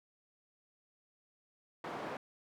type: band-pass noise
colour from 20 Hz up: white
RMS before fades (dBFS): -42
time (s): 1.84-2.17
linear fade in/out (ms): 2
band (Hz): 160 to 1000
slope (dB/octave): 12
effects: none